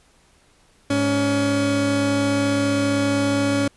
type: tone pair together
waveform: 30% pulse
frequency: 105.37 / 281.3 Hz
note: G#2 / C#4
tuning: +26 / +26 cents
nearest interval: octave + perfect fourth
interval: 1700 cents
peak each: -23 / -16 dBFS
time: 0.9-3.68 s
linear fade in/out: 5 ms
effects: pink hiss -57 dBFS RMS until 3.76 s + resampled to 24000 Hz